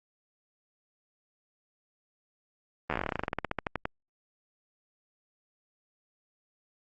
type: slowing click train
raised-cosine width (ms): 0.5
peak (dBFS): -14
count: 24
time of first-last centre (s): 2.9-3.855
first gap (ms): 12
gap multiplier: 1.1
effects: Opus 24 kbps